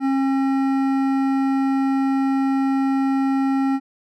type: tone with hard clipping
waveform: sine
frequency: 270 Hz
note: C#4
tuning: 45 cents flat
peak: -19 dBFS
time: 0-3.8 s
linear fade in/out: 50 ms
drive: 12 dB
effects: none